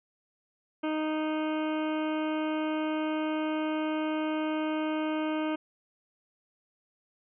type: harmonic tone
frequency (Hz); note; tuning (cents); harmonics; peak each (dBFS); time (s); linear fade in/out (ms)
310.2; D#4; -5; 1 / 2 / 3 / 4 / 5 / 7 / 8 / 9 / 10; -29 / -35 / -39 / -41 / -43 / -46 / -47 / -48 / -49; 0.83-5.56; 10
effects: none